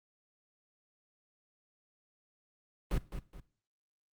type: noise with echo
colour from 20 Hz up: brown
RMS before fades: -30 dBFS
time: 2.91-2.98 s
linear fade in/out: 2 ms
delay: 210 ms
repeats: 2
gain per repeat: -9 dB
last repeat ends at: 3.4 s
effects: noise-tail reverb RT60 0.4 s tail -17 dB re dry + Opus 32 kbps